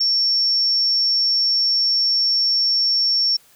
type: tone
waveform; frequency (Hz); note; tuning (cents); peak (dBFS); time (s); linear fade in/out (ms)
sine; 5460; F8; -40; -15; 0-3.37; 10
effects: white hiss -53 dBFS RMS until 3.55 s